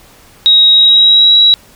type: tone with pitch glide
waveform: sine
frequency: 3800 to 3882 Hz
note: A#7 to B7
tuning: +33 to -31 cents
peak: -3 dBFS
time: 0.46-1.54 s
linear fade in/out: 0 ms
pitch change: +36 cents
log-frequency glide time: 0.72-1.37 s
effects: pink hiss -42 dBFS RMS until 1.75 s